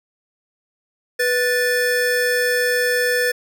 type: tone pair together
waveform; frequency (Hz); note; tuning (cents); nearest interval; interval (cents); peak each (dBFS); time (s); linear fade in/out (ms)
square; 491.5 / 1760; B4 / A6; -8 / 0; octave + minor seventh; 2208; -20; 1.19-3.32; 10
effects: none